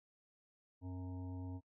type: harmonic tone with a mistuned harmonic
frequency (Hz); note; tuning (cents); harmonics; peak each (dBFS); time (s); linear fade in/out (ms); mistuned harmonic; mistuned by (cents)
92.5; F#2; 0; 1 / 3 / 5 / 7 / 9 / 10; -44 / -47 / -60 / -62 / -64 / -63; 0.81-1.61; 50; 3; -56
effects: noise-tail reverb RT60 0.1 s tail -19 dB re dry